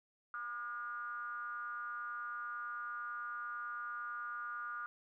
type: ring-modulated tone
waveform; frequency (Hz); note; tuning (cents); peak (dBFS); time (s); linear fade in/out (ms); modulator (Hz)
triangle; 114.5; A#2; -31; -35; 0.34-4.86; 0; 1320
effects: none